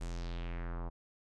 square tone with low-pass filter sweep, 42.82 Hz, F1, 33 cents flat, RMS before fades -39 dBFS, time 0-0.9 s, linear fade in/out 20 ms, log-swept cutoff 9000 to 900 Hz, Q 2.3, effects none

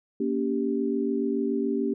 sine chord, G diminished, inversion first, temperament just, 235.2 / 282.2 / 392 Hz, Bb3 / Db4 / G4, +16 / +31 / 0 cents, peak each -28 dBFS, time 0.2-1.94 s, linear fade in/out 5 ms, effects none

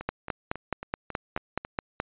two click trains, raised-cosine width 0.5 ms, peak -12 / -21 dBFS, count 10 / 7, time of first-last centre 0.09-2.001 / 0.01-1.649 s, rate 4.71 / 3.66 Hz, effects resampled to 8000 Hz

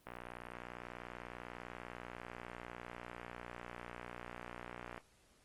click train, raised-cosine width 0.5 ms, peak -30 dBFS, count 296, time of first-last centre 0.07-4.978 s, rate 60.1 Hz, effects pink hiss -69 dBFS RMS until 5.44 s + Opus 24 kbps

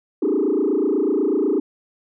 sine tone with frequency modulation, 349.2 Hz, F4, in tune, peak -15 dBFS, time 0.22-1.6 s, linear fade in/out 5 ms, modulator 28.1 Hz, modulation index 2.8, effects tanh soft clip ceiling -13 dBFS

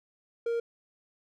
triangle tone, 466.2 Hz, A#4, in tune, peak -25 dBFS, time 0.46-0.6 s, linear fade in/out 5 ms, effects none

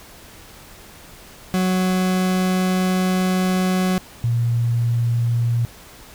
40% pulse / sine tone pair in turn, 185 / 118.03 Hz, F#3 / A#2, 0 / +22 cents, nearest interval minor sixth, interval 778 cents, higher first, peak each -16 dBFS, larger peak neither, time 1.54-3.98 / 4.24-5.65 s, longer first, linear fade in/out 0 ms, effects pink hiss -43 dBFS RMS until 6.14 s

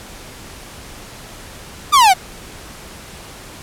45% pulse exponential sweep, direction down, 1241 to 709 Hz, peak -7 dBFS, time 1.92-2.14 s, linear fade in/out 20 ms, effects pink hiss -36 dBFS RMS until 3.62 s + low-pass 12000 Hz 12 dB/octave

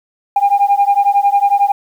sine beating tone pair, 800 / 811 Hz, G5 / G#5, +35 / -41 cents, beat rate 11 Hz, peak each -11 dBFS, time 0.36-1.72 s, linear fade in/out 5 ms, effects tanh soft clip ceiling -4 dBFS + 7-bit

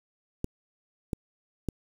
clicks, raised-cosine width 3 ms, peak -16 dBFS, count 3, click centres 0.444 / 1.132 / 1.687 s, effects 7-bit

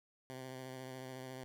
10% pulse tone with vibrato, 129.8 Hz, C3, 13 cents flat, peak -37 dBFS, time 0.3-1.44 s, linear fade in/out 0 ms, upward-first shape sine, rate 14 Hz, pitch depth 23 cents each way, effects none

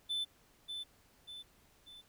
triangle tone with echo, 3520 Hz, A7, in tune, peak -32 dBFS, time 0.09-0.25 s, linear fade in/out 20 ms, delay 590 ms, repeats 3, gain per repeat -6 dB, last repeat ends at 2.02 s, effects pink hiss -67 dBFS RMS until 2.08 s

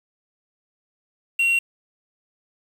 triangle tone with quantisation, 2742 Hz, F7, 32 cents flat, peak -15 dBFS, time 1.39-1.59 s, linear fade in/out 5 ms, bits 7, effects none

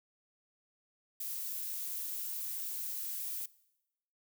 violet noise, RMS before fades -39 dBFS, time 1.2-3.46 s, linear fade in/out 5 ms, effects noise-tail reverb RT60 0.9 s tail -21 dB re dry

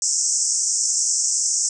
white band-pass noise, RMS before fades -21 dBFS, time 0.02-1.69 s, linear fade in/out 2 ms, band 5400 to 8200 Hz, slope 96 dB/octave, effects none

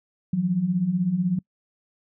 sine beating tone pair, 166.9 / 182.9 Hz, E3 / F#3, +22 / -20 cents, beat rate 16 Hz, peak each -27 / -21 dBFS, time 0.33-1.39 s, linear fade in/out 5 ms, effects noise-tail reverb RT60 0.1 s tail -26 dB re dry

